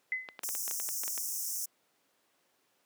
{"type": "tone with exponential decay", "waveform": "sine", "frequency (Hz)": 2032, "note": "B6", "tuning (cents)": 49, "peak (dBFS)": -27, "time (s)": [0.12, 0.39], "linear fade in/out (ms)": 1, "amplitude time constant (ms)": 57}
{"type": "clicks", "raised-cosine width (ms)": 0.3, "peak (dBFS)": -25, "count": 12, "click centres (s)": [0.288, 0.392, 0.435, 0.49, 0.551, 0.679, 0.711, 0.8, 0.889, 1.036, 1.079, 1.178]}
{"type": "high-pass noise", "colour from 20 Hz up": "pink", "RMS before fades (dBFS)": -36, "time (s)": [0.43, 1.66], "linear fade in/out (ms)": 10, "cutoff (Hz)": 5400, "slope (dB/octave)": 96}
{"effects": ["pink hiss -72 dBFS RMS until 2.85 s", "high-pass 300 Hz 12 dB/octave"]}